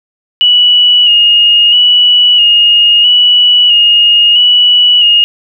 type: tone with vibrato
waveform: sine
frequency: 2900 Hz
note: F#7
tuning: 35 cents flat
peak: -3 dBFS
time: 0.41-5.24 s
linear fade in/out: 0 ms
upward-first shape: square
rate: 0.76 Hz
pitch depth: 27 cents each way
effects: none